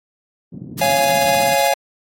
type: band-pass noise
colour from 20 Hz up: white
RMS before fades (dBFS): -32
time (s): 0.52-1.55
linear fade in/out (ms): 10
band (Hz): 120 to 260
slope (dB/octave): 24
type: noise with tremolo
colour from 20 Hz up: white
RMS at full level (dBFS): -27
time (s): 0.77-1.7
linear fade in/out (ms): 20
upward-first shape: sine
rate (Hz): 16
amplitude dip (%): 55
type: chord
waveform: square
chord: Db major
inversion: none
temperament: just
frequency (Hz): 554.4 / 693 / 831.5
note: Db5 / F5 / Ab5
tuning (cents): 0 / -14 / +2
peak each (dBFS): -19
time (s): 0.81-1.74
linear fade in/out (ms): 5
effects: AAC 48 kbps